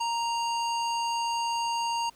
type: tone with low-pass filter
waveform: square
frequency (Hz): 932.3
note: A#5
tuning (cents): 0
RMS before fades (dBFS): -29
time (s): 0-2.1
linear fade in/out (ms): 10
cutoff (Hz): 6400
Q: 1.3
effects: pink hiss -59 dBFS RMS until 2.15 s